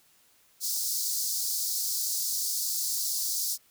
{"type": "high-pass noise", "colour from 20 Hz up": "pink", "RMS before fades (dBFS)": -30, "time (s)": [0.6, 3.58], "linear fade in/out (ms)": 50, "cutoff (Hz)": 4500, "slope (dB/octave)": 48, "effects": ["white hiss -63 dBFS RMS until 3.7 s"]}